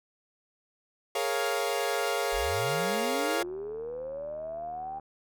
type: chord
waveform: sawtooth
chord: Bb minor seventh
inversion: third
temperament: equal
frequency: 415.3 / 466.2 / 554.4 / 698.5 Hz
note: Ab4 / Bb4 / Db5 / F5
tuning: 0 / 0 / 0 / 0 cents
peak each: -29 dBFS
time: 1.15-3.43 s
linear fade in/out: 5 ms
type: linear sweep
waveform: sine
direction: up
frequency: 31.85 to 794 Hz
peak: -34 dBFS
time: 2.32-5 s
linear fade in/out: 20 ms
type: click train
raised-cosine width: 1 ms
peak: -36 dBFS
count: 124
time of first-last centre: 3.41-4.997 s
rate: 77.5 Hz
effects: none